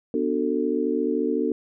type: chord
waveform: sine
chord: B minor seventh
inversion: none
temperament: just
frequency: 246.9 / 296.3 / 370.4 / 444.5 Hz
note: B3 / D4 / F#4 / A4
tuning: 0 / +15 / +2 / +18 cents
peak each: -27 / -26 / -28 / -26 dBFS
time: 0.14-1.52 s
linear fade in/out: 2 ms
effects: none